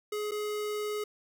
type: tone with dropouts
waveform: square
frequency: 420.4 Hz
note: G#4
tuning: 21 cents sharp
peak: -32 dBFS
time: 0.12-1.04 s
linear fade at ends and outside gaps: 5 ms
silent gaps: 0.311-0.317 s
effects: none